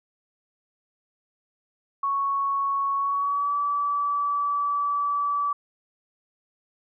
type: tone with pitch glide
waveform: sine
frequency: 1108.7 to 1152.4 Hz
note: C#6 to D6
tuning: 0 to -33 cents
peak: -22 dBFS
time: 2.03-5.53 s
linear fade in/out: 5 ms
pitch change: +67 cents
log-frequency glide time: 2.97-3.55 s
effects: none